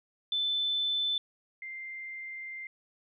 sine tone pair in turn, 3520 / 2093 Hz, A7 / C7, 0 / 0 cents, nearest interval major sixth, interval 900 cents, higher first, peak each -27 / -38 dBFS, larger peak first, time 0.32-1.18 / 1.62-2.67 s, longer second, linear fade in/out 2 ms, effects none

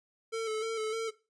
square tone with vibrato, 442.8 Hz, A4, 11 cents sharp, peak -32 dBFS, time 0.32-1.11 s, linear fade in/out 20 ms, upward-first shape square, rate 3.3 Hz, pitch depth 31 cents each way, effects noise-tail reverb RT60 0.3 s tail -19 dB re dry + resampled to 22050 Hz

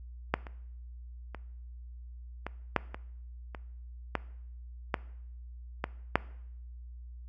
clicks, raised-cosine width 0.5 ms, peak -10 / -28 / -25 / -20 / -9 / -23 / -25 / -13 / -12 / -15 / -7 dBFS, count 11, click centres 0.34 / 0.468 / 1.347 / 2.466 / 2.763 / 2.945 / 3.548 / 4.153 / 4.942 / 5.841 / 6.156 s, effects noise-tail reverb RT60 0.7 s tail -20 dB re dry + added 60 Hz sine -43 dBFS peak until 7.28 s

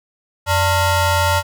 25% pulse ring-modulated tone, 493.9 Hz, B4, in tune, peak -7 dBFS, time 0.46-1.43 s, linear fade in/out 50 ms, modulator 404 Hz, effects none

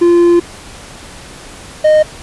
triangle tone pair in turn, 345.8 / 616.1 Hz, F4 / D#5, -17 / -17 cents, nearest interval minor seventh, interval 1000 cents, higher second, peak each -3 dBFS, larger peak neither, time 0.01-0.4 / 1.84-2.03 s, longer first, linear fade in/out 10 ms, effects pink hiss -33 dBFS RMS until 2.22 s + resampled to 24000 Hz

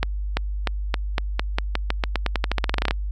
accelerating click train, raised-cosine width 0.3 ms, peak -5 dBFS, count 24, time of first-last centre 0.03-2.909 s, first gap 340 ms, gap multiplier 0.89, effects added 50 Hz sine -24 dBFS peak until 3.11 s

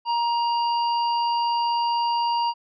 harmonic tone, 941 Hz, A#5, 16 cents sharp, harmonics 1 / 3 / 5, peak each -20 / -33 / -33 dBFS, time 0.05-2.54 s, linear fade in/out 50 ms, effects MP3 96 kbps

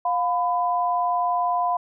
sine tone pair together, 708 / 1002 Hz, F5 / B5, +23 / +25 cents, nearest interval tritone, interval 602 cents, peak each -22 / -23 dBFS, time 0.05-1.77 s, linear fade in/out 5 ms, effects none

